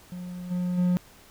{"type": "tone with level steps", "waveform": "triangle", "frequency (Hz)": 179.1, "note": "F3", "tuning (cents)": 44, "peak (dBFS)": [-32, -23, -18], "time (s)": [0.12, 0.97], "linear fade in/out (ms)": 0, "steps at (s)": [0.5, 0.77], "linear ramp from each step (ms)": 20, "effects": ["pink hiss -53 dBFS RMS until 1.3 s"]}